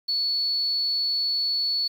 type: tone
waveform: sine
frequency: 4424 Hz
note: C#8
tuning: 4 cents flat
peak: -22 dBFS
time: 0.08-1.88 s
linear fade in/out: 10 ms
effects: 8-bit